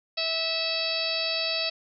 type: harmonic tone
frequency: 653 Hz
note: E5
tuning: 17 cents flat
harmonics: 1 / 2 / 3 / 4 / 5 / 6 / 7 / 8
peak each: -33 / -42 / -41 / -32 / -38 / -31 / -31 / -35 dBFS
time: 0.17-1.7 s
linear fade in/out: 10 ms
effects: none